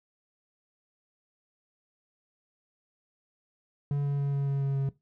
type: tone with pitch steps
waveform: triangle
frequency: 142.7 / 141.71 / 140.74 / 139.76 / 138.8 / 137.84 / 136.89 Hz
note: D3 / C#3 / C#3 / C#3 / C#3 / C#3 / C#3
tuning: -49 / +39 / +27 / +15 / +3 / -9 / -21 cents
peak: -23 dBFS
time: 3.91-4.89 s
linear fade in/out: 2 ms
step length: 140 ms
effects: noise-tail reverb RT60 0.2 s tail -18 dB re dry